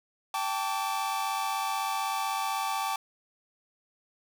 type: chord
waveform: 45% pulse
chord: G suspended second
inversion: none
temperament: equal with one note detuned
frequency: 784 / 880 / 1152.5 Hz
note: G5 / A5 / D6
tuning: 0 / 0 / -33 cents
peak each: -33 dBFS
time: 0.34-2.96 s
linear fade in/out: 2 ms
effects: none